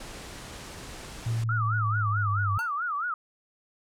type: low-pass noise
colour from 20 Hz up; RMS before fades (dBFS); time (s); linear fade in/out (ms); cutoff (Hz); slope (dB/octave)
pink; -42; 0-1.44; 5; 10000; 24
type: exponential sweep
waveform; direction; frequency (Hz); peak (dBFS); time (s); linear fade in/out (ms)
sine; down; 115.6 to 98.8; -25; 1.26-2.58; 5
type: tone with vibrato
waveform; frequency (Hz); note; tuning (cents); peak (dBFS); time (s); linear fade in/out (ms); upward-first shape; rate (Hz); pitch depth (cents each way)
sine; 1291; E6; -37; -27; 1.49-3.14; 2; sine; 4.6; 220
type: tone with exponential decay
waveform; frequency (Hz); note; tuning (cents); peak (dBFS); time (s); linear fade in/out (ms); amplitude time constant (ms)
square; 902; A5; +43; -32; 2.59-2.75; 0; 33
effects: none